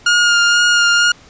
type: tone with vibrato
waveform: sawtooth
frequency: 1419 Hz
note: F6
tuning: 27 cents sharp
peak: -6 dBFS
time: 0.06-1.12 s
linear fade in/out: 5 ms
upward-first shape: sine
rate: 2.1 Hz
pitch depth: 17 cents each way
effects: pink hiss -44 dBFS RMS until 1.29 s + resampled to 16000 Hz